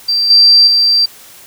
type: tone with level steps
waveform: sine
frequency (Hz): 4699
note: D8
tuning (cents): 0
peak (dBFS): -10 / -3 / -7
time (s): 0.08-1.06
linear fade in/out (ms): 10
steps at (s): 0.3 / 0.67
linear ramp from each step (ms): 5
effects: white hiss -38 dBFS RMS until 1.46 s